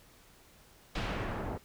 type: noise with low-pass filter sweep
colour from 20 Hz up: pink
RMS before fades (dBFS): -36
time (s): 0.95-1.58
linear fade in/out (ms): 5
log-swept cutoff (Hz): 3800 to 770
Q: 0.9
effects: pink hiss -60 dBFS RMS until 1.64 s